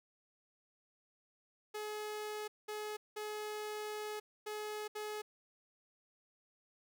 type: tone bursts at uneven times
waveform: sawtooth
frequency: 423.8 Hz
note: G#4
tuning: 35 cents sharp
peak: -36 dBFS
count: 5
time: 1.74-2.48 / 2.68-2.97 / 3.16-4.2 / 4.46-4.88 / 4.95-5.22 s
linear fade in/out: 10 ms
effects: none